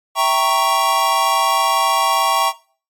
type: chord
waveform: square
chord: E diminished seventh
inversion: none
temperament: equal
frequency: 659.3 / 784 / 932.3 / 1108.7 Hz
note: E5 / G5 / Bb5 / Db6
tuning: 0 / 0 / 0 / 0 cents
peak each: -23 / -21 / -20 / -17 dBFS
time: 0.15-2.53 s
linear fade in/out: 50 ms
effects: noise-tail reverb RT60 0.4 s tail -19 dB re dry + MP3 64 kbps